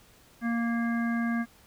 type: harmonic tone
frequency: 233.1 Hz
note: A#3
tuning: in tune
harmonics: 1 / 3 / 5 / 7 / 9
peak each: -26 / -39 / -40 / -36 / -43 dBFS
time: 0.41-1.46 s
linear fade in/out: 50 ms
effects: pink hiss -58 dBFS RMS until 1.66 s